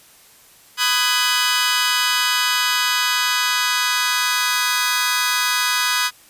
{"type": "chord", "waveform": "15% pulse", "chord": "G# minor seventh", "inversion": "first", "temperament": "just", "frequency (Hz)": [996.7, 1245.9, 1495.1, 1661.2], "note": ["B5", "D#6", "F#6", "G#6"], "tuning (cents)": [16, 2, 18, 0], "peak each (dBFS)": -16, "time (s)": [0.77, 6.11], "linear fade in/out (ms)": 50, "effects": ["white hiss -49 dBFS RMS until 6.29 s", "resampled to 32000 Hz"]}